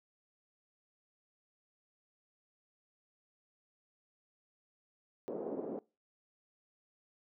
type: band-pass noise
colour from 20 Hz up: white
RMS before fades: -40 dBFS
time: 5.28-5.79 s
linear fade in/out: 0 ms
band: 230 to 530 Hz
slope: 24 dB/octave
effects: noise-tail reverb RT60 0.3 s tail -23 dB re dry